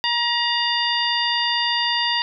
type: harmonic tone with a mistuned harmonic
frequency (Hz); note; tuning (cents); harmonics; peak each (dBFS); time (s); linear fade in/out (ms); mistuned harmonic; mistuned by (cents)
949; A#5; +31; 1 / 2 / 3 / 4 / 5; -25 / -25 / -25 / -25 / -25; 0.04-2.22; 0; 4; -93
effects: none